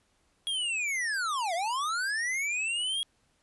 square linear two-way sweep, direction down then up, 3315 to 648 to 3315 Hz, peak -29 dBFS, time 0.47-3.03 s, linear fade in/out 0 ms, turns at 1.54 s, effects pink hiss -70 dBFS RMS until 3.42 s + resampled to 24000 Hz

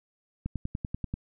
click train, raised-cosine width 5 ms, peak -19 dBFS, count 8, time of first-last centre 0.46-1.14 s, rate 10.3 Hz, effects none

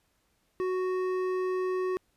sine tone with hard clipping, 370 Hz, F#4, in tune, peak -29 dBFS, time 0.6-1.97 s, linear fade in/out 0 ms, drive 10 dB, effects pink hiss -72 dBFS RMS until 2.16 s + resampled to 32000 Hz

